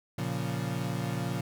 35% pulse chord, Bb minor, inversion none, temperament equal, 116.54 / 138.59 / 174.61 Hz, Bb2 / Db3 / F3, 0 / 0 / 0 cents, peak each -33 dBFS, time 0.18-1.41 s, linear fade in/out 5 ms, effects none

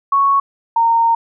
sine tone pair in turn, 1108.7 / 920.8 Hz, C#6 / A#5, 0 / -22 cents, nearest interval minor third, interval 322 cents, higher first, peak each -10 / -10 dBFS, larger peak neither, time 0.12-0.4 / 0.76-1.15 s, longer second, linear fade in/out 5 ms, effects none

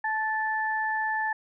sine tone pair together, 870.2 / 1754 Hz, A5 / A6, -19 / -6 cents, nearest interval octave, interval 1213 cents, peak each -28 dBFS, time 0.04-1.33 s, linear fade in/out 5 ms, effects none

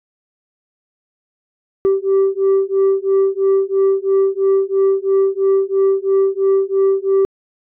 sine beating tone pair, 387.3 / 390.3 Hz, G4 / G4, -21 / -8 cents, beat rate 3 Hz, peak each -13 dBFS, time 1.85-7.25 s, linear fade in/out 0 ms, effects tanh soft clip ceiling -9 dBFS

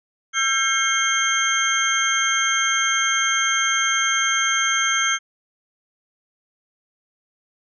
sine tone cluster, 1345 / 1594 / 2164 / 3185 / 6320 Hz, E6 / G6 / C#7 / G7 / G8, +34 / +28 / -42 / +27 / +13 cents, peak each -24 dBFS, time 0.33-5.19 s, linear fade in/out 50 ms, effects none

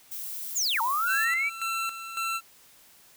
violet noise, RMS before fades -36 dBFS, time 0.11-1.25 s, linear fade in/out 10 ms
sine linear two-way sweep, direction down then up, 7459 to 880 to 2362 Hz, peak -24 dBFS, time 0.55-1.5 s, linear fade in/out 20 ms, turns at 0.81 s
25% pulse tone with tremolo, 1344 Hz, E6, 33 cents sharp, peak -24 dBFS, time 1.06-2.41 s, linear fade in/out 50 ms, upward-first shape square, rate 1.8 Hz, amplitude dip 65%
effects white hiss -56 dBFS RMS until 3.16 s

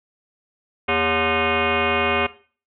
sine tone with frequency modulation, 880 Hz, A5, in tune, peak -17 dBFS, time 0.88-2.27 s, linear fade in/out 10 ms, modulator 321 Hz, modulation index 5.9, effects noise-tail reverb RT60 0.4 s tail -17 dB re dry

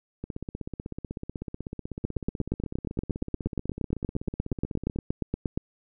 two click trains, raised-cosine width 3 ms, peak -21 / -14 dBFS, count 77 / 31, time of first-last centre 0.24-4.96 / 2.05-5.575 s, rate 16.1 / 8.51 Hz, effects none

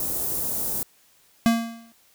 white band-stop noise, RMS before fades -27 dBFS, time 0-0.83 s, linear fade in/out 2 ms, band 600 to 10000 Hz, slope 12 dB/octave
square tone with exponential decay, 230 Hz, A#3, 23 cents flat, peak -14 dBFS, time 1.46-1.92 s, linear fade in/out 0 ms, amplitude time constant 100 ms
effects white hiss -59 dBFS RMS until 2.14 s

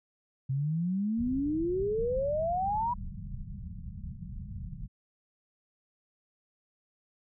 sine exponential sweep, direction up, 130 to 987.8 Hz, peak -27 dBFS, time 0.49-2.94 s, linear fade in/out 10 ms
pink low-pass noise, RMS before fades -40 dBFS, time 1.17-4.88 s, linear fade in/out 20 ms, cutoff 210 Hz, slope 96 dB/octave
effects none

